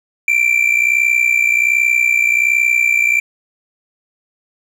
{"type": "tone with amplitude modulation", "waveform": "triangle", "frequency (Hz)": 2353, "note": "D7", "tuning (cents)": 3, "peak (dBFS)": -6, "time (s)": [0.28, 3.2], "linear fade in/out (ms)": 2, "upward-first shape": "sine", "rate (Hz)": 61.3, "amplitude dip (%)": 75, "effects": []}